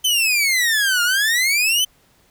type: exponential two-way sweep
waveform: sawtooth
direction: down then up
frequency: 3100 to 1396.9 to 3100 Hz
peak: -12 dBFS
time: 0.04-1.85 s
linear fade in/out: 10 ms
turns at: 1.03 s
effects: pink hiss -57 dBFS RMS until 2.3 s